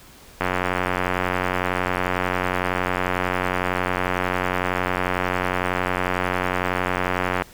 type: click train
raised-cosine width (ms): 0.5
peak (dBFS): -6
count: 639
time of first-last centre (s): 0.41-7.421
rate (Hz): 91
effects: pink hiss -47 dBFS RMS until 7.53 s